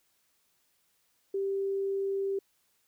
sine tone, 392 Hz, G4, in tune, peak -28 dBFS, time 1.34-2.39 s, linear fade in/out 5 ms, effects white hiss -72 dBFS RMS until 2.87 s

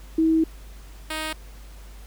sine / 5% pulse tone pair in turn, 321.6 / 312.8 Hz, E4 / D#4, -43 / +9 cents, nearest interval unison, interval 48 cents, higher first, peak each -16 dBFS, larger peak neither, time 0.18-0.44 / 1.1-1.33 s, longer first, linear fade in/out 5 ms, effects added 50 Hz sine -40 dBFS peak until 2.06 s + pink hiss -51 dBFS RMS until 2.06 s

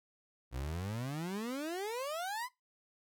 30% pulse exponential sweep, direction up, 59.3 to 1046.5 Hz, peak -34 dBFS, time 0.51-2.49 s, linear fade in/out 50 ms, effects noise-tail reverb RT60 0.2 s tail -20 dB re dry

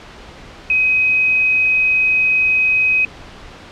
sine tone, 2525 Hz, D#7, 25 cents sharp, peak -11 dBFS, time 0.7-3.05 s, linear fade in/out 2 ms, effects pink hiss -37 dBFS RMS until 3.71 s + low-pass 4000 Hz 12 dB/octave

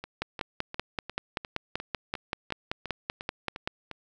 two click trains, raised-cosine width 0.3 ms, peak -21 / -13 dBFS, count 12 / 19, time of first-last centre 0.04-3.913 / 0.22-3.675 s, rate 2.84 / 5.21 Hz, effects none

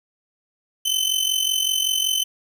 sawtooth tone with amplitude modulation, 3053 Hz, G7, 46 cents flat, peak -13 dBFS, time 0.85-2.24 s, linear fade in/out 10 ms, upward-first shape sine, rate 45.3 Hz, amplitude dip 70%, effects none

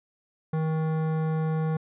sine tone with hard clipping, 158.3 Hz, D#3, 30 cents sharp, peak -26 dBFS, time 0.53-1.77 s, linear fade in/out 5 ms, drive 15 dB, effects resampled to 8000 Hz

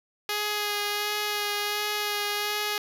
5% pulse tone with vibrato, 415.3 Hz, G#4, in tune, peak -15 dBFS, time 0.29-2.78 s, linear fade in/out 2 ms, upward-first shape sine, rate 1.4 Hz, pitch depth 14 cents each way, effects none

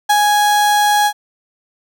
35% pulse tone with ADSR envelope, 830.6 Hz, G#5, in tune, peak -7 dBFS, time 0.09-1.13 s, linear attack 12 ms, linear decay 46 ms, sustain -2 dB, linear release 69 ms, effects none

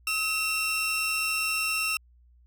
sawtooth tone pair together, 1283 / 2715 Hz, E6 / F7, -47 / -50 cents, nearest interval octave + minor second, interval 1297 cents, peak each -30 / -23 dBFS, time 0.07-1.97 s, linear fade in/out 2 ms, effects added 60 Hz sine -55 dBFS peak until 2.46 s

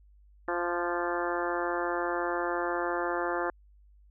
harmonic tone with a mistuned harmonic, 174.3 Hz, F3, 3 cents flat, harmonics 2 / 3 / 4 / 5 / 6 / 7 / 8 / 9 / 10, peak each -33 / -35 / -36 / -37 / -38 / -38 / -39 / -40 / -40 dBFS, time 0.48-3.5 s, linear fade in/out 2 ms, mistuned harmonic 7, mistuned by -24 cents, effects added 50 Hz sine -55 dBFS peak until 4.1 s

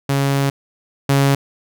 sawtooth tone pair in turn, 138.59 / 138.59 Hz, C#3 / C#3, 0 / 0 cents, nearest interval unison, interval 0 cents, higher neither, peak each -11 / -8 dBFS, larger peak second, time 0.09-0.5 / 1.09-1.35 s, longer first, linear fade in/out 5 ms, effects none

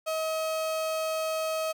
35% pulse tone, 636 Hz, D#5, 38 cents sharp, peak -26 dBFS, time 0.06-1.73 s, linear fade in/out 20 ms, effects 11-bit

